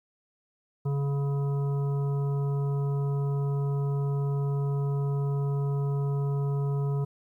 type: harmonic tone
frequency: 140.5 Hz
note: C#3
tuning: 24 cents sharp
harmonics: 1 / 3 / 5 / 7 / 9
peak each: -25 / -36 / -46 / -45 / -49 dBFS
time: 0.85-7.05 s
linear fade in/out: 10 ms
effects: 11-bit